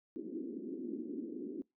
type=band-pass noise; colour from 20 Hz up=pink; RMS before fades=-42 dBFS; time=0.16-1.62 s; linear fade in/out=0 ms; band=240 to 370 Hz; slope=48 dB/octave; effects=noise-tail reverb RT60 0.2 s tail -23 dB re dry